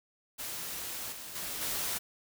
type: noise with level steps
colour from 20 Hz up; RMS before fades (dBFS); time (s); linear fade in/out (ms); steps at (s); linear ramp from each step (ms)
white; -39 / -44 / -38 / -34; 0.38-1.99; 20; 1.12 / 1.35 / 1.61; 5
effects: none